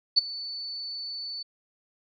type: tone with ADSR envelope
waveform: sine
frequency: 4487 Hz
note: C#8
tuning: 20 cents sharp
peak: -13 dBFS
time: 0.16-1.43 s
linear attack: 21 ms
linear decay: 16 ms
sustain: -20 dB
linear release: 10 ms
effects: none